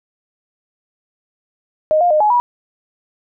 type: tone with pitch steps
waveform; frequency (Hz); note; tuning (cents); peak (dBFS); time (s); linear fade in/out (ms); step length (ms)
sine; 620 / 705 / 612 / 844 / 970; D#5 / F5 / D#5 / G#5 / B5; -6 / +16 / -29 / +28 / -31; -10; 1.91-2.4; 0; 98
effects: none